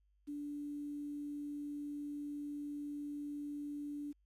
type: tone with quantisation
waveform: sine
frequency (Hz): 291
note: D4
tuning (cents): -16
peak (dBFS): -40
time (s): 0.27-4.13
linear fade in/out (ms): 20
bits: 11
effects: added 50 Hz sine -70 dBFS peak until 4.25 s + resampled to 32000 Hz